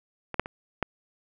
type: clicks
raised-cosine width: 0.5 ms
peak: -18 / -6 / -21 / -10 dBFS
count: 4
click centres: 0.343 / 0.396 / 0.459 / 0.827 s
effects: none